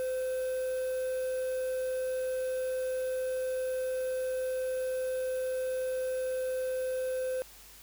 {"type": "tone with quantisation", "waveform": "triangle", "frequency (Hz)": 515, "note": "C5", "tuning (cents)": -28, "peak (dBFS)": -28, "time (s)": [0, 7.42], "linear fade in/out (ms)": 0, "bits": 8, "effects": ["added 50 Hz sine -59 dBFS peak until 7.82 s", "white hiss -53 dBFS RMS until 7.82 s"]}